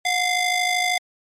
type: ring-modulated tone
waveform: sawtooth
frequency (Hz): 1396.9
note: F6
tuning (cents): 0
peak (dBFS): -12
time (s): 0.05-0.98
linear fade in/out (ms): 5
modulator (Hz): 672
effects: low-pass 9000 Hz 12 dB/octave + MP3 64 kbps